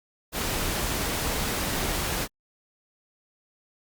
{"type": "noise", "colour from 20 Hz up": "pink", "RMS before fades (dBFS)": -28, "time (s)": [0.32, 2.28], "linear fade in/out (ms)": 50, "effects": ["Opus 48 kbps"]}